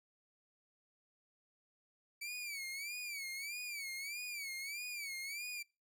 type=tone with vibrato; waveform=sawtooth; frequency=2291 Hz; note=D7; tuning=44 cents flat; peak=-38 dBFS; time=2.21-5.63 s; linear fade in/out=10 ms; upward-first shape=sine; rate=1.6 Hz; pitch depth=130 cents each way; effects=noise-tail reverb RT60 0.3 s tail -26 dB re dry